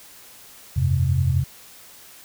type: chord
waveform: sine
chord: F suspended second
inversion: none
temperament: equal with one note detuned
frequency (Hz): 86.6 / 98 / 130.81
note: F2 / G2 / C3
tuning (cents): -14 / 0 / 0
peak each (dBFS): -21 / -25 / -20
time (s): 0.76-1.44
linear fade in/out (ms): 10
effects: white hiss -46 dBFS RMS until 2.24 s